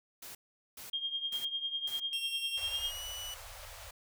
white noise bursts, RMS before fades -47 dBFS, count 4, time 0.22-2 s, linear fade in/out 5 ms, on 130 ms, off 420 ms
sine tone with tremolo, 3223 Hz, G7, 47 cents sharp, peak -30 dBFS, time 0.93-2.91 s, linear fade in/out 5 ms, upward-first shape triangle, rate 10 Hz, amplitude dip 80%
sawtooth tone with pitch glide, 2743 to 2957 Hz, F7 to F#7, -32 to -2 cents, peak -37 dBFS, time 2.13-3.34 s, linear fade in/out 0 ms, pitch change +130 cents, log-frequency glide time 2.66-3.05 s
pink band-stop noise, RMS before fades -48 dBFS, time 2.57-3.91 s, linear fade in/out 5 ms, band 100 to 490 Hz, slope 96 dB/octave
effects none

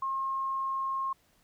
sine tone, 1073 Hz, C6, 43 cents sharp, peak -29 dBFS, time 0.02-1.13 s, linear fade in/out 5 ms, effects pink hiss -67 dBFS RMS until 1.43 s

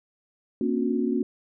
sine tone cluster, 233.3 / 269.9 / 293.2 / 363.7 Hz, A#3 / C#4 / D4 / F#4, +2 / -46 / -3 / -30 cents, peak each -26 / -27 / -33 / -28 dBFS, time 0.61-1.23 s, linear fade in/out 2 ms, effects none

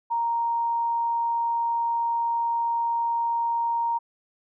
sine tone, 932.3 Hz, A#5, in tune, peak -22 dBFS, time 0.1-3.99 s, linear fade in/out 20 ms, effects none

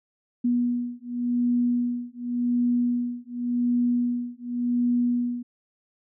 sine beating tone pair, 242.2 / 243.09 Hz, B3 / B3, -34 / -27 cents, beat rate 0.89 Hz, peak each -25 dBFS, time 0.44-5.43 s, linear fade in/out 10 ms, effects none

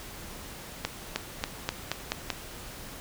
accelerating click train, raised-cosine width 0.2 ms, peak -10 dBFS, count 7, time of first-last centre 0.85-2.303 s, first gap 310 ms, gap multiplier 0.9, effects pink hiss -43 dBFS RMS until 3 s

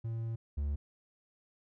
triangle tone pair in turn, 114 / 72.15 Hz, A#2 / D2, -38 / -30 cents, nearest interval minor sixth, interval 792 cents, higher first, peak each -32 / -29 dBFS, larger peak second, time 0.04-0.36 / 0.57-0.76 s, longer first, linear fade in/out 10 ms, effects none

